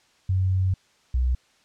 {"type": "tone pair in turn", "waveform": "sine", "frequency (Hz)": [93.8, 62.6], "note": ["F#2", "B1"], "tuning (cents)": [24, 24], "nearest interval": "perfect fifth", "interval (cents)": 700, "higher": "first", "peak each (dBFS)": -19, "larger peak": "neither", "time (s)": [[0.29, 0.74], [1.14, 1.35]], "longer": "first", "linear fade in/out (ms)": 5, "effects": ["white hiss -61 dBFS RMS until 1.64 s", "low-pass 6000 Hz 12 dB/octave"]}